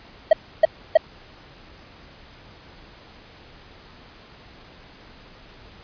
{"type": "tone bursts", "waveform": "triangle", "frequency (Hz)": 637, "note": "D#5", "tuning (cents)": 41, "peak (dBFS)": -6, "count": 3, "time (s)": [0.31, 0.973], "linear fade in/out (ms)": 5, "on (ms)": 21, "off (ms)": 300, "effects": ["pink hiss -47 dBFS RMS until 5.83 s", "resampled to 11025 Hz"]}